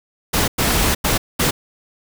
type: noise bursts at uneven times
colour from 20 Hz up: pink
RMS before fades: -17 dBFS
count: 4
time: 0.33-0.48 / 0.58-0.95 / 1.04-1.18 / 1.39-1.51 s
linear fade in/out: 10 ms
effects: none